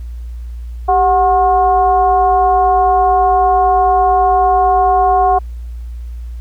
sine tone with frequency modulation, 736 Hz, F#5, 9 cents flat, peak -8 dBFS, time 0.88-5.39 s, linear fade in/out 10 ms, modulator 343 Hz, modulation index 0.69, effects added 59 Hz sine -23 dBFS peak until 6.4 s + pink hiss -53 dBFS RMS until 6.4 s

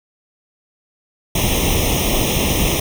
pink noise with comb filter, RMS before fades -17 dBFS, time 1.35-2.8 s, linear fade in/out 5 ms, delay 0.33 ms, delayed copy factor +1, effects none

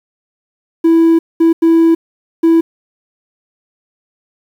triangle tone bursts at uneven times, 329.6 Hz, E4, in tune, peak -3 dBFS, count 4, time 0.84-1.19 / 1.4-1.53 / 1.62-1.95 / 2.43-2.61 s, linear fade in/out 10 ms, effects tanh soft clip ceiling 0 dBFS + 7-bit

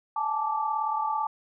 sine tone cluster, 843 / 881 / 1169 Hz, G#5 / A5 / D6, +26 / +2 / -8 cents, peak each -32 / -28 / -30 dBFS, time 0.16-1.27 s, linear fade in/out 5 ms, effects none

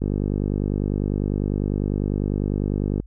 click train, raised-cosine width 3 ms, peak -11 dBFS, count 150, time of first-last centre 0.02-3 s, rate 50 Hz, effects added 50 Hz sine -41 dBFS peak until 3.06 s

